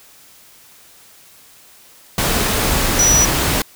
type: tone in noise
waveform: sine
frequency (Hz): 5880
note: F#8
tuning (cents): -12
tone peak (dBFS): -11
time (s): 2.99-3.25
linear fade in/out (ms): 2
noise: pink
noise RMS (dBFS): -17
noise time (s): 2.18-3.62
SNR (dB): +3
effects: white hiss -46 dBFS RMS until 3.75 s